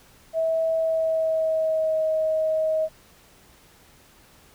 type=tone with pitch glide; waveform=sine; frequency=649 to 631.6 Hz; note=E5 to D#5; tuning=-27 to +26 cents; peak=-20 dBFS; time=0.33-2.89 s; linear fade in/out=50 ms; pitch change=-47 cents; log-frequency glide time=0.73-2.04 s; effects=pink hiss -54 dBFS RMS until 4.54 s

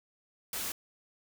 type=noise; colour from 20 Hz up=white; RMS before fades=-36 dBFS; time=0.53-0.72 s; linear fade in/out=2 ms; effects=none

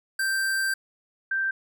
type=tone pair in turn; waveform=square / sine; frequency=1568 / 1568 Hz; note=G6 / G6; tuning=0 / 0 cents; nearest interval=unison; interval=0 cents; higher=neither; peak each=-24 / -23 dBFS; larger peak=second; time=0.19-0.74 / 1.31-1.51 s; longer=first; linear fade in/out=5 ms; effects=none

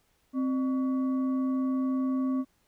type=tone with frequency modulation; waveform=sine; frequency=261.8 Hz; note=C4; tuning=1 cent sharp; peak=-25 dBFS; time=0.33-2.45 s; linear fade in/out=50 ms; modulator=866 Hz; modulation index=0.28; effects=pink hiss -70 dBFS RMS until 2.67 s

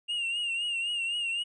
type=tone with vibrato; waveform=triangle; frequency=2800 Hz; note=F7; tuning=4 cents sharp; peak=-27 dBFS; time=0.08-1.44 s; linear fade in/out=20 ms; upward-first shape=triangle; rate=3.9 Hz; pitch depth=71 cents each way; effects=resampled to 24000 Hz

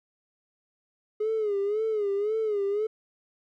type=tone with vibrato; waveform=triangle; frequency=419.5 Hz; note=G#4; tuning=17 cents sharp; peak=-21 dBFS; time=1.2-2.87 s; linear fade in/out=10 ms; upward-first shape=sine; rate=1.9 Hz; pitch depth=100 cents each way; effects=tanh soft clip ceiling -21 dBFS

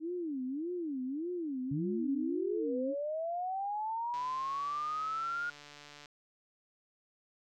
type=tone with vibrato; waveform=sine; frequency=302.1 Hz; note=D4; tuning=49 cents sharp; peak=-34 dBFS; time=0-2.95 s; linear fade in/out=50 ms; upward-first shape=sine; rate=1.7 Hz; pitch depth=300 cents each way
type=linear sweep; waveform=sine; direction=up; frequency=136.9 to 1433 Hz; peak=-33 dBFS; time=1.71-5.5 s; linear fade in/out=5 ms
type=click train; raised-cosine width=0.2 ms; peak=-34 dBFS; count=281; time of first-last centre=4.14-6.058 s; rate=146 Hz
effects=none

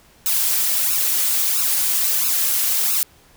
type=noise with flanger; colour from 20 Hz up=blue; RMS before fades=-19 dBFS; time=0.26-3.03 s; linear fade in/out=0 ms; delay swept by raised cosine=0.75 to 5.25 ms; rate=1.5 Hz; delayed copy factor=+1; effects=pink hiss -52 dBFS RMS until 3.36 s

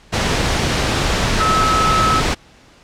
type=tone in noise; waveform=sine; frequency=1294 Hz; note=E6; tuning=32 cents flat; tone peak=-14 dBFS; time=1.39-2.21 s; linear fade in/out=20 ms; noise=pink; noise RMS=-17 dBFS; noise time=0.12-2.35 s; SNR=0 dB; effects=pink hiss -47 dBFS RMS until 2.83 s + low-pass 6000 Hz 12 dB/octave

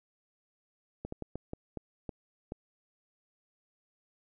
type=slowing click train; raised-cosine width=2 ms; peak=-24 dBFS; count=8; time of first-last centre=1.05-2.521 s; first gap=74 ms; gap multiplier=1.34; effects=none

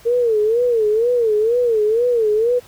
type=tone with vibrato; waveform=sine; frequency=455.5 Hz; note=A#4; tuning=40 cents flat; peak=-13 dBFS; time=0.05-2.6 s; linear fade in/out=20 ms; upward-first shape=sine; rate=2.1 Hz; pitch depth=140 cents each way; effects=pink hiss -46 dBFS RMS until 2.67 s

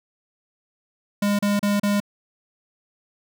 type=tone bursts; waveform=square; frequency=203.9 Hz; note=G#3; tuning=32 cents flat; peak=-19 dBFS; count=4; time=1.22-2.002 s; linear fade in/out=5 ms; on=170 ms; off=34 ms; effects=none

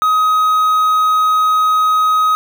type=tone with quantisation; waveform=triangle; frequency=1260 Hz; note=D#6; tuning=21 cents sharp; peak=-8 dBFS; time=0.02-2.35 s; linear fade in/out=0 ms; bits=6; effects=none

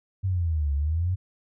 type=exponential two-way sweep; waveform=sine; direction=down then up; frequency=98 to 69.3 to 94.9 Hz; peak=-22 dBFS; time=0.23-1.16 s; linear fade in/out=20 ms; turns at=0.74 s; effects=none

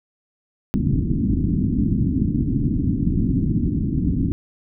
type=low-pass noise; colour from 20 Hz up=white; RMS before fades=-20 dBFS; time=0.74-4.32 s; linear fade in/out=0 ms; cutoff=290 Hz; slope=48 dB/octave; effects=none

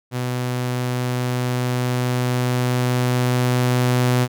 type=tone with level ramp; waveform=sawtooth; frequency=124.7 Hz; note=B2; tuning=17 cents sharp; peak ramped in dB=-18 to -11 dBFS; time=0.11-4.28 s; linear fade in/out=50 ms; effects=none

